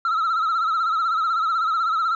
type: tone with vibrato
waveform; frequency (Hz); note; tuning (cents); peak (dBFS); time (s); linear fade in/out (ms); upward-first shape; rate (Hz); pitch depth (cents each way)
sine; 1318.5; E6; 0; -16; 0.05-2.15; 2; sine; 16; 79
effects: tanh soft clip ceiling -18 dBFS